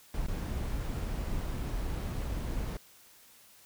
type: noise with dropouts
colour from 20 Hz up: brown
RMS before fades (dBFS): -34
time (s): 0.14-2.77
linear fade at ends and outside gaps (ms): 2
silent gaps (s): 0.265-0.283
effects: white hiss -58 dBFS RMS until 3.65 s